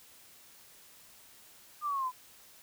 sine exponential sweep, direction down, 1217 to 992 Hz, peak -30 dBFS, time 1.81-2.12 s, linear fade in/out 50 ms, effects white hiss -57 dBFS RMS until 2.62 s

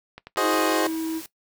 click train, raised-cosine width 0.3 ms, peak -23 dBFS, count 6, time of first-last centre 0.18-0.63 s, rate 11.1 Hz
20% pulse chord, Ab dominant seventh, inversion third, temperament equal with one note detuned, 366.6 / 415.3 / 523.3 / 622.3 Hz, Gb4 / Ab4 / C5 / Eb5, -16 / 0 / 0 / 0 cents, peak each -22 dBFS, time 0.37-0.87 s, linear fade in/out 2 ms
triangle tone with pitch glide, 320 to 322.4 Hz, D#4 to E4, +49 to -38 cents, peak -23 dBFS, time 0.4-1.22 s, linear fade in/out 50 ms, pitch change +13 cents, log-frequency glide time 0.6-0.86 s
white noise, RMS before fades -40 dBFS, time 0.51-1.26 s, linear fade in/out 0 ms
effects noise-tail reverb RT60 0.1 s tail -18 dB re dry

